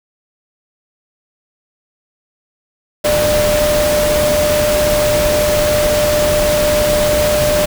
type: tone in noise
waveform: sine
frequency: 598 Hz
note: D5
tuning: 31 cents sharp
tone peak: -12 dBFS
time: 3.04-7.66 s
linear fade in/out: 10 ms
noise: pink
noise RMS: -18 dBFS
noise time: 3.04-7.66 s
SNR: +3 dB
effects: none